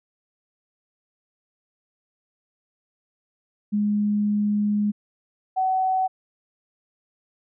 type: tone pair in turn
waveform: sine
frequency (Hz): 207.7 / 753.5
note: G#3 / F#5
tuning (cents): 0 / +31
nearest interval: octave + minor seventh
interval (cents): 2231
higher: second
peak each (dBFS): -19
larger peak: neither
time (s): 3.72-4.92 / 5.56-6.08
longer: first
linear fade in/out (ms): 20
effects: none